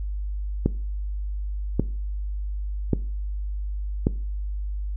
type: click train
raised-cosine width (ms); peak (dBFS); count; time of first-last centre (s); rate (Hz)
3; -6; 4; 0.66-4.069; 0.88
effects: noise-tail reverb RT60 0.4 s tail -19 dB re dry + added 50 Hz sine -26 dBFS peak until 4.96 s